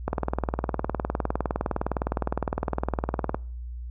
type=click train; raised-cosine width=1 ms; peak=-11 dBFS; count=65; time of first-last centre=0.08-3.345 s; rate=19.6 Hz; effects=noise-tail reverb RT60 0.5 s tail -25 dB re dry + added 60 Hz sine -33 dBFS peak until 3.9 s